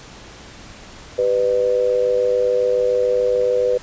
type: tone with amplitude modulation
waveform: sine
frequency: 497.1 Hz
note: B4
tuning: 11 cents sharp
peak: -11 dBFS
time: 1.18-3.78 s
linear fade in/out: 10 ms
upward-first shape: sine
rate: 107 Hz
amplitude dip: 75%
effects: pink hiss -40 dBFS RMS until 3.82 s + resampled to 16000 Hz